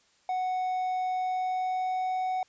triangle tone with pitch glide, 740 to 744.3 Hz, F#5 to F#5, 0 to +10 cents, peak -25 dBFS, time 0.29-2.43 s, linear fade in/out 2 ms, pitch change +10 cents, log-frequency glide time 1.15-2.2 s, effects white hiss -65 dBFS RMS until 2.48 s + resampled to 16000 Hz

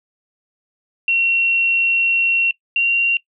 sine tone pair in turn, 2731 / 2758 Hz, F7 / F7, -39 / -22 cents, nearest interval unison, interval 17 cents, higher second, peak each -13 dBFS, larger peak neither, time 1.08-2.51 / 2.76-3.17 s, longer first, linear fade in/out 2 ms, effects noise-tail reverb RT60 0.1 s tail -21 dB re dry

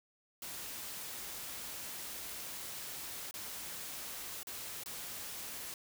white noise with dropouts, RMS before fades -44 dBFS, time 0.42-5.74 s, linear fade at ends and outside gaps 2 ms, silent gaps 3.311-3.34 / 4.432-4.47 / 4.836-4.859 s, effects none

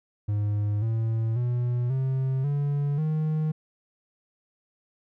triangle tone with pitch steps, 103.8 / 112.54 / 122.02 / 132.3 / 143.44 / 155.52 Hz, G#2 / A2 / B2 / C3 / D3 / D#3, 0 / +40 / -20 / +20 / -40 / 0 cents, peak -21 dBFS, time 0.28-3.52 s, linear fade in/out 10 ms, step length 540 ms, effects none

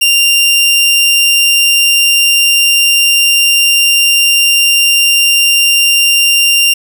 sawtooth tone, 2785 Hz, F7, 5 cents flat, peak -3 dBFS, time 0.01-6.74 s, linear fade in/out 10 ms, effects none

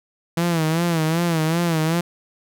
sawtooth tone with vibrato, 164.81 Hz, E3, in tune, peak -14 dBFS, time 0.37-2.01 s, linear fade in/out 5 ms, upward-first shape sine, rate 2.6 Hz, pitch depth 90 cents each way, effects none

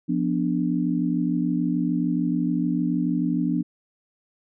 sine chord, B diminished, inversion second, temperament equal, 174.61 / 246.9 / 293.7 Hz, F3 / B3 / D4, 0 / 0 / 0 cents, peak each -25 dBFS, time 0.08-3.63 s, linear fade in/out 20 ms, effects none

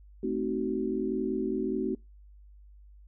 sine chord, A diminished seventh, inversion none, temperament equal with one note detuned, 220 / 261.6 / 311.1 / 376.2 Hz, A3 / C4 / Eb4 / Gb4, 0 / 0 / 0 / +29 cents, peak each -34 / -33 / -35 / -31 dBFS, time 0.23-1.95 s, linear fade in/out 5 ms, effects noise-tail reverb RT60 0.2 s tail -25 dB re dry + added 50 Hz sine -50 dBFS peak until 3.07 s

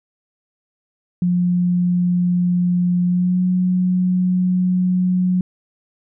sine tone with pitch glide, 177.6 to 182.28 Hz, F3 to F#3, +29 to -26 cents, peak -14 dBFS, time 1.22-5.41 s, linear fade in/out 2 ms, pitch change +45 cents, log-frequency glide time 3.06-3.42 s, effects none

